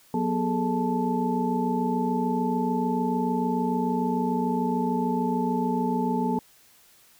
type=tone cluster; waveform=sine; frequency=182.2 / 242 / 411.4 / 438.2 / 875 Hz; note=F#3 / B3 / G#4 / A4 / A5; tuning=-26 / -35 / -16 / -7 / -10 cents; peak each=-29 / -26 / -34 / -32 / -29 dBFS; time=0.14-6.39 s; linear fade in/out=2 ms; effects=white hiss -57 dBFS RMS until 7.19 s